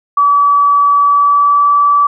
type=tone with pitch glide; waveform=sine; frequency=1146 to 1154.6 Hz; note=D6 to D6; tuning=-43 to -30 cents; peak=-6 dBFS; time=0.17-2.07 s; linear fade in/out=5 ms; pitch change=+13 cents; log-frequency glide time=1.01-1.69 s; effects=none